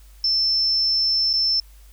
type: tone with dropouts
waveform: sine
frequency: 5320 Hz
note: E8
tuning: 15 cents sharp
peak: -17 dBFS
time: 0.24-1.6 s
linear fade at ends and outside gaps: 2 ms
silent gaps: 1.331-1.336 s
effects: added 50 Hz sine -44 dBFS peak until 1.92 s + white hiss -56 dBFS RMS until 1.92 s